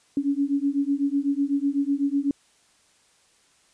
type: beating tone pair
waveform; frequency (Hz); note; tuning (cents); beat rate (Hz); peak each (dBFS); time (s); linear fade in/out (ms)
sine; 277.2 / 285.2; C#4 / C#4; 0 / +49; 8; -24; 0.17-2.31; 2
effects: white hiss -61 dBFS RMS until 3.73 s + resampled to 22050 Hz